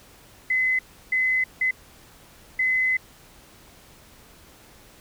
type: tone bursts at uneven times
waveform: sine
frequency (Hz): 2033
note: B6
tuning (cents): +50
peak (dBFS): -19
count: 4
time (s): 0.5-0.79 / 1.12-1.44 / 1.61-1.71 / 2.59-2.97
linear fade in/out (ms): 5
effects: pink hiss -51 dBFS RMS until 5 s